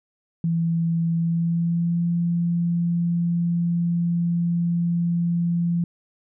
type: tone with pitch glide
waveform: sine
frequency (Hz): 166.5 to 171.28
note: E3 to F3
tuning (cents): +18 to -33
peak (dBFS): -19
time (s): 0.44-5.84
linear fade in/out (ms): 2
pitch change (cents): +49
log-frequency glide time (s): 1.15-2.05
effects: none